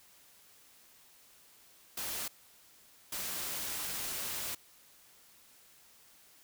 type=noise bursts at uneven times; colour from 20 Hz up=white; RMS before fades=-38 dBFS; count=2; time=1.97-2.28 / 3.12-4.55 s; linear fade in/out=5 ms; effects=white hiss -61 dBFS RMS until 6.43 s